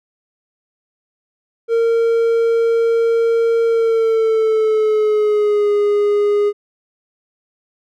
triangle tone with pitch glide, 460 to 412.2 Hz, A#4 to G#4, -23 to -13 cents, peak -10 dBFS, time 1.68-6.53 s, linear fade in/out 50 ms, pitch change -190 cents, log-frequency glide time 3.65-5.71 s, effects none

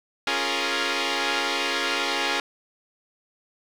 5% pulse chord, Bb minor seventh, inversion first, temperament equal, 277.2 / 349.2 / 415.3 / 466.2 Hz, Db4 / F4 / Ab4 / Bb4, 0 / 0 / 0 / 0 cents, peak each -17 dBFS, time 0.27-2.4 s, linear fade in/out 2 ms, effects low-pass 6000 Hz 12 dB/octave + 8-bit

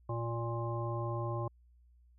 harmonic tone, 117 Hz, A#2, 7 cents sharp, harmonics 1 / 3 / 5 / 7 / 9, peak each -35 / -41 / -42 / -45 / -42 dBFS, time 0.09-1.48 s, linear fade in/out 5 ms, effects added 60 Hz sine -60 dBFS peak until 2.18 s

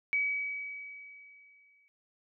sine tone with exponential decay, 2275 Hz, C#7, 44 cents sharp, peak -25 dBFS, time 0.13-1.88 s, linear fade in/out 0 ms, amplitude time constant 380 ms, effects none

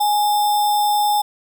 sine tone with sample-and-hold, 830.6 Hz, G#5, in tune, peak -14 dBFS, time 0-1.22 s, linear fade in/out 10 ms, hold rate 4410 Hz, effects none

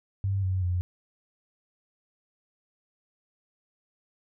sine tone with pitch steps, 97.8 / 93.49 / 89.37 Hz, G2 / F#2 / F2, -4 / +18 / +40 cents, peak -24 dBFS, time 0.24-0.81 s, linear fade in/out 0 ms, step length 190 ms, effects none

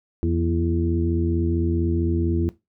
harmonic tone with a mistuned harmonic, 84.4 Hz, E2, 41 cents sharp, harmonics 1 / 2 / 3 / 4 / 5, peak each -22 / -29 / -28 / -24 / -37 dBFS, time 0.23-2.49 s, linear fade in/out 0 ms, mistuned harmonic 3, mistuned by -62 cents, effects noise-tail reverb RT60 0.2 s tail -17 dB re dry

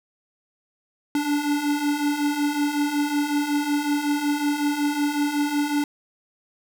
square beating tone pair, 287.8 / 293.2 Hz, D4 / D4, -35 / -3 cents, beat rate 5.4 Hz, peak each -28 / -23 dBFS, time 1.15-5.84 s, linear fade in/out 2 ms, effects none

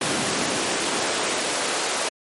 pink noise with high-pass filter sweep, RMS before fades -24 dBFS, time 0.01-2.09 s, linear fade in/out 5 ms, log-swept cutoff 210 to 500 Hz, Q 0.94, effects MP3 48 kbps

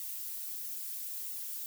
violet noise with flanger, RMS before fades -40 dBFS, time 0-1.66 s, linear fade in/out 0 ms, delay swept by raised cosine 1.2 to 6.6 ms, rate 1.5 Hz, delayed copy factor -0.8, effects none

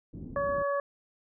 white low-pass noise, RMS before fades -42 dBFS, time 0.13-0.63 s, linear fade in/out 5 ms, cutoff 280 Hz, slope 24 dB/octave
harmonic tone, 565 Hz, C#5, 33 cents sharp, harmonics 1 / 2 / 3, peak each -28 / -32 / -38 dBFS, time 0.36-0.8 s, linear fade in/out 2 ms
effects none

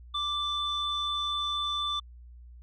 sine tone pair together, 1174.7 / 3520 Hz, D6 / A7, 0 / 0 cents, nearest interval octave + perfect fifth, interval 1900 cents, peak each -31 / -29 dBFS, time 0.14-2 s, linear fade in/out 10 ms, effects tanh soft clip ceiling -22 dBFS + added 60 Hz sine -46 dBFS peak until 2.62 s

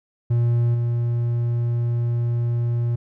triangle tone with level steps, 118.7 Hz, A#2, 32 cents sharp, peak -14 / -17 dBFS, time 0.3-2.96 s, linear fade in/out 10 ms, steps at 0.74 s, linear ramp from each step 10 ms, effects none

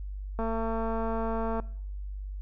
click train, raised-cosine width 1 ms, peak -19 dBFS, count 273, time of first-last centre 0.39-1.599 s, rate 225 Hz, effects noise-tail reverb RT60 0.6 s tail -21 dB re dry + added 49 Hz sine -34 dBFS peak until 2.41 s

